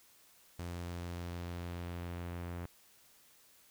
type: tone with low-pass filter sweep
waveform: sawtooth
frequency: 87 Hz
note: F2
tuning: 6 cents flat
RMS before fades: -42 dBFS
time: 0.59-2.66 s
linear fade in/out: 0 ms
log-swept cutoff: 9500 to 2100 Hz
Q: 0.91
effects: white hiss -64 dBFS RMS until 3.7 s